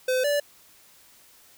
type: tone pair in turn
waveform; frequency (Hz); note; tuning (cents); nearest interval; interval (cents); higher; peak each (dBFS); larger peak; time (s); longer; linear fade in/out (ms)
square; 511 / 580.7; C5 / D5; -41 / -20; major second; 221; second; -22 / -22; neither; 0.08-0.24 / 0.24-0.4; neither; 5
effects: white hiss -55 dBFS RMS until 1.57 s